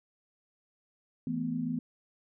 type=chord; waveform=sine; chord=E suspended fourth; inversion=none; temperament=just; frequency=164.81 / 219.8 / 247.2 Hz; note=E3 / A3 / B3; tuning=0 / -2 / +2 cents; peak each=-36 / -37 / -32 dBFS; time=1.27-1.79 s; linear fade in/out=2 ms; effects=none